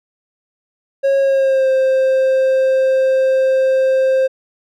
triangle tone with pitch glide, 547 to 526.8 Hz, C#5 to C5, -23 to +12 cents, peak -9 dBFS, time 1.03-4.28 s, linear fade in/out 20 ms, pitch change -65 cents, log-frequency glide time 1.19-1.69 s, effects none

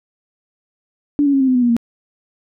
sine tone with pitch steps, 290 / 281.1 / 272.5 / 264.1 / 256 / 248.1 / 240.5 / 233.1 Hz, D4 / C#4 / C#4 / C4 / C4 / B3 / B3 / A#3, -22 / +24 / -29 / +16 / -38 / +8 / -46 / 0 cents, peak -11 dBFS, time 1.19-1.766 s, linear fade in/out 0 ms, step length 72 ms, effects none

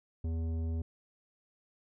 sine tone with tanh clipping, 81.7 Hz, E2, 15 cents flat, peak -33 dBFS, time 0.24-0.82 s, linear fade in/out 5 ms, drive 12 dB, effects none

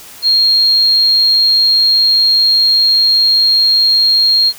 sine tone, 4235 Hz, C8, 20 cents sharp, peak -7 dBFS, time 0.22-4.53 s, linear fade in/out 50 ms, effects white hiss -35 dBFS RMS until 4.58 s

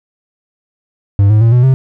triangle tone with pitch steps, 100 / 107.18 / 114.87 / 123.11 / 131.95 Hz, G2 / A2 / A#2 / B2 / C3, +35 / -45 / -25 / -5 / +15 cents, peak -3 dBFS, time 1.19-1.74 s, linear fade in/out 0 ms, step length 110 ms, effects none

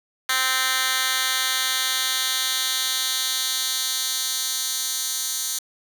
10% pulse tone with high-pass filter sweep, 260 Hz, C4, 11 cents flat, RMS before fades -24 dBFS, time 0.29-5.59 s, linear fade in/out 5 ms, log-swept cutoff 2000 to 5800 Hz, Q 1.2, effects 7-bit

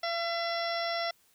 harmonic tone with a mistuned harmonic, 679 Hz, F5, 49 cents flat, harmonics 1 / 2 / 3 / 4 / 5 / 6 / 7 / 8, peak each -32 / -38 / -37 / -47 / -41 / -44 / -46 / -39 dBFS, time 0.03-1.11 s, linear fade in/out 5 ms, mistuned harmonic 3, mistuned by -21 cents, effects white hiss -66 dBFS RMS until 1.34 s

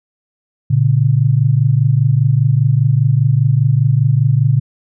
sine tone pair together, 116.54 / 141.54 Hz, A#2 / C#3, 0 / +36 cents, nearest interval minor third, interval 336 cents, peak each -12 dBFS, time 0.7-4.6 s, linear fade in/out 10 ms, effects none

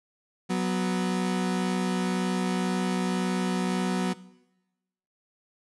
35% pulse tone pair together, 184.97 / 246.9 Hz, F#3 / B3, 0 / 0 cents, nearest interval perfect fourth, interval 500 cents, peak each -24 / -29 dBFS, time 0.49-4.14 s, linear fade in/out 20 ms, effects noise-tail reverb RT60 1.0 s tail -19 dB re dry + resampled to 24000 Hz

